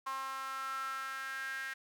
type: tone with high-pass filter sweep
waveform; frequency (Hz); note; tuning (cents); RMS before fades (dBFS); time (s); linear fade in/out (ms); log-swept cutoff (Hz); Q
sawtooth; 267.1; C4; +36; -40; 0.06-1.74; 10; 1100 to 1700; 8
effects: none